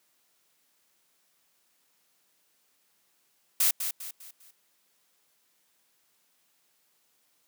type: noise with echo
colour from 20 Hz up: blue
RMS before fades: -23 dBFS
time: 3.6-3.71 s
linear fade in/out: 5 ms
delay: 200 ms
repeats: 4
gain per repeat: -8 dB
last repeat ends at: 4.51 s
effects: white hiss -70 dBFS RMS until 7.47 s + high-pass 150 Hz 12 dB/octave